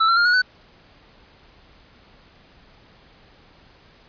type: tone with pitch steps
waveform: square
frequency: 1318.5 / 1361.8 / 1406.6 / 1452.9 / 1500.6 Hz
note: E6 / F6 / F6 / F#6 / F#6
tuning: 0 / -44 / +12 / -32 / +24 cents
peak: -15 dBFS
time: 0-0.42 s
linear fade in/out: 10 ms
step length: 84 ms
effects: pink hiss -52 dBFS RMS until 4.08 s + resampled to 11025 Hz